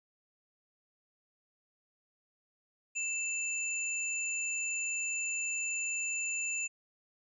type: tone pair together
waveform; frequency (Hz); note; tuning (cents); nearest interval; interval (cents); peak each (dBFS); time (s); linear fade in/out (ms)
sine; 2648 / 7069; E7 / A8; +7 / +7; octave + perfect fourth; 1700; -34 / -36; 2.95-6.68; 20
effects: none